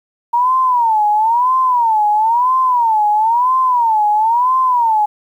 sine tone with vibrato, 932.3 Hz, A#5, in tune, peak -10 dBFS, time 0.33-5.06 s, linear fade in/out 10 ms, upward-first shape sine, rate 1 Hz, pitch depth 190 cents each way, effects 8-bit

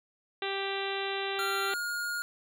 harmonic tone, 392.4 Hz, G4, 2 cents sharp, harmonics 1 / 2 / 3 / 4 / 5 / 6 / 7 / 8 / 9 / 10, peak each -35 / -38 / -42 / -41 / -41 / -43 / -41 / -44 / -42 / -42 dBFS, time 0.42-1.74 s, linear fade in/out 2 ms
square tone with pitch glide, 1381 to 1425.6 Hz, F6 to F6, -20 to +35 cents, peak -32 dBFS, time 1.39-2.22 s, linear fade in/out 0 ms, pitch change +55 cents, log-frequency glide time 1.68-1.73 s
effects none

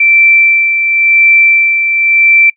sine tone with tremolo, 2340 Hz, D7, 7 cents flat, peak -3 dBFS, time 0-2.5 s, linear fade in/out 5 ms, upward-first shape sine, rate 0.94 Hz, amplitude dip 50%, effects noise-tail reverb RT60 0.1 s tail -25 dB re dry

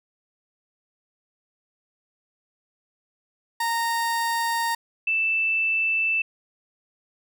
30% pulse / sine tone pair in turn, 926 / 2648 Hz, A#5 / E7, -12 / +7 cents, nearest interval octave + tritone, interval 1819 cents, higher second, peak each -20 dBFS, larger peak neither, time 3.6-4.75 / 5.07-6.22 s, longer neither, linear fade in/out 5 ms, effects none

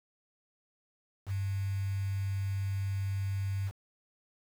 sine tone with quantisation, 97.9 Hz, G2, 2 cents flat, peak -30 dBFS, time 1.26-3.72 s, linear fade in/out 50 ms, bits 8, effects none

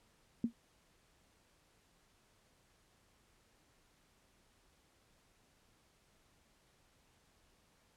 sine tone with exponential decay, 233.1 Hz, A#3, in tune, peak -26 dBFS, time 0.44-0.53 s, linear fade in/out 2 ms, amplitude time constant 18 ms, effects pink hiss -71 dBFS RMS until 7.96 s + low-pass 11000 Hz 12 dB/octave

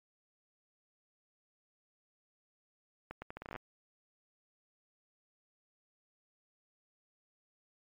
accelerating click train, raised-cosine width 0.5 ms, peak -27 dBFS, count 12, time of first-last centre 3.11-3.561 s, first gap 110 ms, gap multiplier 0.77, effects MP3 64 kbps

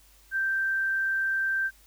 sine tone, 1567 Hz, G6, 1 cent flat, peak -24 dBFS, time 0.31-1.71 s, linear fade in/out 50 ms, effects added 50 Hz sine -58 dBFS peak until 1.86 s + white hiss -59 dBFS RMS until 1.86 s

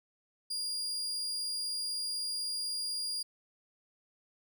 35% pulse tone, 4828 Hz, D8, 47 cents sharp, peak -32 dBFS, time 0.5-3.23 s, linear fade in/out 10 ms, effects none

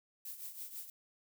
violet noise with tremolo, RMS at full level -43 dBFS, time 0.25-0.9 s, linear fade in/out 2 ms, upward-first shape triangle, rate 6.1 Hz, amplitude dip 75%, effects none

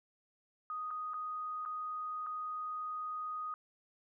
sine tone with dropouts, 1244.5 Hz, D#6, in tune, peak -37 dBFS, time 0.7-3.54 s, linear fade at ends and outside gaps 1 ms, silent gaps 0.906-0.91 / 1.135-1.141 / 1.652-1.659 / 2.264-2.268 s, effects none

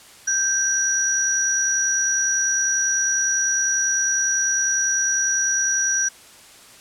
sine tone pair together, 1568 / 5815 Hz, G6 / F#8, 0 / -31 cents, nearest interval octave + major seventh, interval 2269 cents, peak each -23 / -19 dBFS, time 0.27-6.09 s, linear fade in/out 10 ms, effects white hiss -46 dBFS RMS until 6.8 s + low-pass 10000 Hz 12 dB/octave

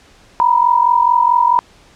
sine tone pair together, 943.2 / 987.8 Hz, A#5 / B5, +20 / 0 cents, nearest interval minor second, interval 80 cents, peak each -12 dBFS, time 0.4-1.59 s, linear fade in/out 0 ms, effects pink hiss -47 dBFS RMS until 1.95 s + low-pass 7000 Hz 12 dB/octave

